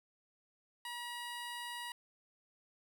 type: tone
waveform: 15% pulse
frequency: 960 Hz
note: B5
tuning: 49 cents flat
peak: -35 dBFS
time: 0.85-1.92 s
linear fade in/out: 2 ms
effects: none